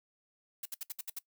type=noise bursts; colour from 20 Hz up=blue; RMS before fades=-39 dBFS; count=7; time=0.63-1.189 s; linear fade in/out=5 ms; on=25 ms; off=64 ms; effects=noise-tail reverb RT60 0.1 s tail -20 dB re dry